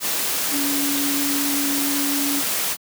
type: tone in noise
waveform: sine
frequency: 283 Hz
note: C#4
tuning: 36 cents sharp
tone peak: -23 dBFS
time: 0.5-2.43 s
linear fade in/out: 50 ms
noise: white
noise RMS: -23 dBFS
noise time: 0-2.77 s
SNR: -3 dB
effects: high-pass 150 Hz 12 dB/octave